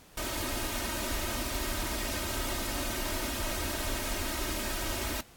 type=noise with comb filter; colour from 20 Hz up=pink; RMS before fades=-33 dBFS; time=0.17-5.21 s; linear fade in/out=5 ms; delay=3.2 ms; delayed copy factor=+0.9; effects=pink hiss -56 dBFS RMS until 5.36 s + AAC 64 kbps